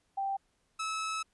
sine / sawtooth tone pair in turn, 784 / 1298.9 Hz, G5 / E6, 0 / -26 cents, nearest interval major sixth, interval 874 cents, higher second, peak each -30 / -29 dBFS, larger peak second, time 0.17-0.37 / 0.79-1.23 s, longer second, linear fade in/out 10 ms, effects pink hiss -74 dBFS RMS until 1.33 s + resampled to 24000 Hz

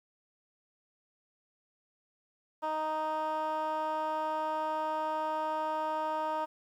15% pulse tone with band-pass filter, 311.1 Hz, D#4, in tune, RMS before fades -33 dBFS, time 2.62-6.46 s, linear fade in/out 20 ms, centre 890 Hz, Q 2.2, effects 11-bit

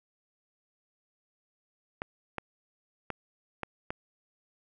clicks, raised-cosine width 0.5 ms, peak -18 dBFS, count 5, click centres 2.019 / 2.383 / 3.103 / 3.633 / 3.905 s, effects none

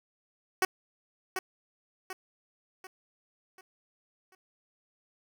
10% pulse tone with echo, 375.2 Hz, F#4, 24 cents sharp, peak -15 dBFS, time 0.62-0.65 s, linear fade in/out 2 ms, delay 740 ms, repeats 5, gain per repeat -7 dB, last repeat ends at 4.35 s, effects none

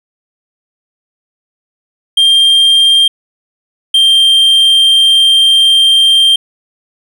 triangle tone pair in turn, 3189 / 3171 Hz, G7 / G7, +29 / +19 cents, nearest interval unison, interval 10 cents, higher first, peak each -3 dBFS, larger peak neither, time 2.17-3.08 / 3.94-6.36 s, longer second, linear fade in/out 5 ms, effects none

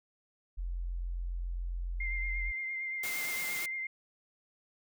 sine tone, 43.65 Hz, F1, in tune, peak -33 dBFS, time 0.57-2.52 s, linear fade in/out 20 ms
sine tone with vibrato, 2100 Hz, C7, 6 cents sharp, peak -34 dBFS, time 2-3.87 s, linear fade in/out 5 ms, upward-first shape triangle, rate 8.7 Hz, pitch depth 29 cents each way
white high-pass noise, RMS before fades -39 dBFS, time 3.03-3.66 s, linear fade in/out 5 ms, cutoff 120 Hz, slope 12 dB/octave
effects none

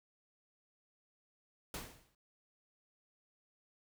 pink noise with exponential decay, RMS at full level -40 dBFS, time 1.74-2.15 s, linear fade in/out 2 ms, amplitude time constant 89 ms, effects none

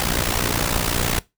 pink noise with amplitude modulation, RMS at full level -18 dBFS, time 0-1.19 s, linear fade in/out 0 ms, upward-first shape sine, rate 59.4 Hz, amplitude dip 80%, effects noise-tail reverb RT60 0.2 s tail -20 dB re dry

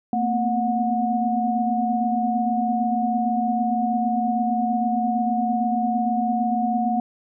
sine tone cluster, 226.4 / 243.9 / 252.8 / 728 Hz, A3 / B3 / B3 / F#5, +50 / -21 / +41 / -28 cents, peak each -23 / -31 / -31 / -22 dBFS, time 0.13-7 s, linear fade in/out 2 ms, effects none

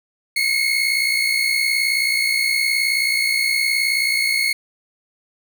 30% pulse tone pair together, 2147 / 2206 Hz, C7 / C#7, +44 / -9 cents, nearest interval unison, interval 47 cents, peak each -17 dBFS, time 0.36-4.53 s, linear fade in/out 5 ms, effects none

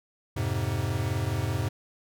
square chord, F minor, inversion none, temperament equal with one note detuned, 87.31 / 105.76 / 130.81 Hz, F2 / Ab2 / C3, 0 / +32 / 0 cents, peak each -33 / -30 / -32 dBFS, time 0.36-1.69 s, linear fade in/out 10 ms, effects none

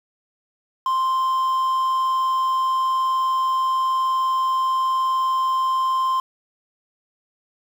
triangle tone with quantisation, 1046.5 Hz, C6, in tune, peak -16 dBFS, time 0.86-6.2 s, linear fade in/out 2 ms, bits 7, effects none

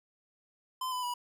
square tone with pitch steps, 1028 / 1001.6 / 975.9 Hz, C6 / B5 / B5, -31 / +24 / -21 cents, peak -33 dBFS, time 0.81-1.14 s, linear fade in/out 5 ms, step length 110 ms, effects none

